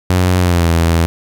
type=tone with pitch glide; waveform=sawtooth; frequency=90.9 to 83.36 Hz; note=F#2 to E2; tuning=-30 to +20 cents; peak=-6 dBFS; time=0.1-1.06 s; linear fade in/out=0 ms; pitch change=-150 cents; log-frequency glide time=0.38-0.69 s; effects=8-bit